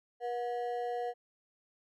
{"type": "ring-modulated tone", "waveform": "triangle", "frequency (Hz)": 603, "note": "D5", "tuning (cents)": 46, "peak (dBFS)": -28, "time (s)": [0.2, 1.14], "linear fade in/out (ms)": 50, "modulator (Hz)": 122, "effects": []}